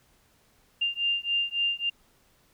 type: beating tone pair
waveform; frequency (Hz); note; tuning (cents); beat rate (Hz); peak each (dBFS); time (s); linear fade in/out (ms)
sine; 2794 / 2797.6; F7 / F7; 0 / +2; 3.6; -28; 0.81-1.9; 10
effects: pink hiss -64 dBFS RMS until 2.53 s